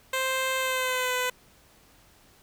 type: tone with pitch glide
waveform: 10% pulse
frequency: 523.3 to 501.7 Hz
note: C5 to B4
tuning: 0 to +27 cents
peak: -17 dBFS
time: 0.13-1.3 s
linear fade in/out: 5 ms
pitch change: -73 cents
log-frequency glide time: 0.58-1.14 s
effects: pink hiss -58 dBFS RMS until 2.42 s